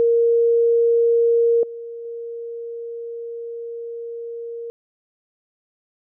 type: tone with level steps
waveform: sine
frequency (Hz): 466.2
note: A#4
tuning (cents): 0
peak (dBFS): -13 / -30 / -28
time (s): 0-4.7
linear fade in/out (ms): 0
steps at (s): 1.63 / 2.05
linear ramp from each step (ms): 2
effects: none